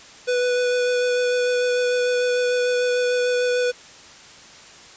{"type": "tone with vibrato", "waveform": "square", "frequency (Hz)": 493.9, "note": "B4", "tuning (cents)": 0, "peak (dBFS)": -19, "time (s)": [0.27, 3.72], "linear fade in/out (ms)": 20, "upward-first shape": "triangle", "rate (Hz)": 6.7, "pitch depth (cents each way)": 12, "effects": ["white hiss -44 dBFS RMS until 4.96 s", "resampled to 16000 Hz"]}